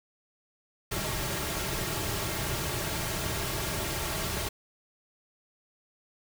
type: noise with comb filter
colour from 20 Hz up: pink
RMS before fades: -32 dBFS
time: 0.91-4.49 s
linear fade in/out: 10 ms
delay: 4 ms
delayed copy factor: -0.55
effects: none